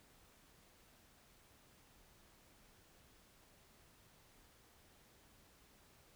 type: silence
effects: pink hiss -67 dBFS RMS until 6.15 s